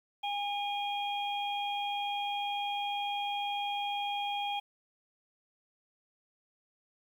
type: harmonic tone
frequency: 814 Hz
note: G#5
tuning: 35 cents flat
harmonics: 1 / 3 / 4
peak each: -33 / -41 / -38 dBFS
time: 0.23-4.6 s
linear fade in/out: 10 ms
effects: 10-bit